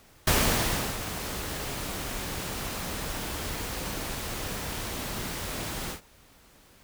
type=noise with ADSR envelope; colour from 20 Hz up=pink; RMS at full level=-22 dBFS; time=0.27-6.01 s; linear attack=5 ms; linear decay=680 ms; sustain=-12 dB; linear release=110 ms; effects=pink hiss -57 dBFS RMS until 6.83 s